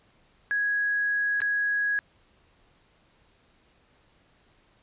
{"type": "tone with dropouts", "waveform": "sine", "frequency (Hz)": 1661.2, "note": "G#6", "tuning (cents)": 0, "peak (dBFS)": -23, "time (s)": [0.51, 1.99], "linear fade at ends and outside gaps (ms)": 0, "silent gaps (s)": [1.404, 1.418], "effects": ["pink hiss -63 dBFS RMS until 4.82 s", "resampled to 8000 Hz"]}